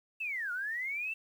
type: linear two-way sweep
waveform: sine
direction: down then up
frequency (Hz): 2702 to 1396.9 to 2702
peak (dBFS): -33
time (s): 0.2-1.14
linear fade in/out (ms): 10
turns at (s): 0.52
effects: 10-bit